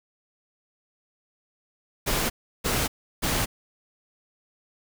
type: noise bursts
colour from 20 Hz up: pink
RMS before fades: -25 dBFS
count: 3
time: 2.06-3.46 s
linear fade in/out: 20 ms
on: 240 ms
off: 340 ms
effects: none